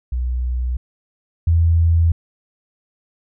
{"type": "tone pair in turn", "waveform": "sine", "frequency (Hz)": [61.9, 83.23], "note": ["B1", "E2"], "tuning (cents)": [5, 17], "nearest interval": "perfect fourth", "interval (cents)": 512, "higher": "second", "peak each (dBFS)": [-18, -11], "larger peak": "second", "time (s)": [[0.12, 0.77], [1.47, 2.12]], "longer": "neither", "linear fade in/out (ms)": 5, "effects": []}